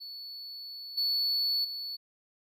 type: tone with level steps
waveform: triangle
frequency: 4435 Hz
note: C#8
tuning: in tune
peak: -39 / -25 / -34 dBFS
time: 0-1.97 s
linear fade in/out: 20 ms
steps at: 0.97 / 1.64 s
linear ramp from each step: 10 ms
effects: none